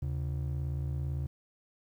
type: ring-modulated tone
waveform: triangle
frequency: 105.8 Hz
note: G#2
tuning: 33 cents sharp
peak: -26 dBFS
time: 0.02-1.27 s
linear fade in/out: 5 ms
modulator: 28.9 Hz
effects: 11-bit